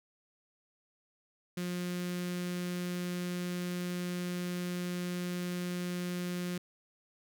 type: tone with notch filter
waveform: sawtooth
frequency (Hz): 177.9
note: F3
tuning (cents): +32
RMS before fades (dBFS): -36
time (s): 1.57-6.58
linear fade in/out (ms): 5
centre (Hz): 810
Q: 0.84
effects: none